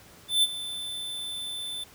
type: tone with ADSR envelope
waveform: square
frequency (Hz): 3532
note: A7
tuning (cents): +6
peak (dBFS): -18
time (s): 0.28-1.84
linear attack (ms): 150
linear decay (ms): 34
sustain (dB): -15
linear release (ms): 6
effects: pink hiss -52 dBFS RMS until 1.94 s + high-pass 60 Hz 12 dB/octave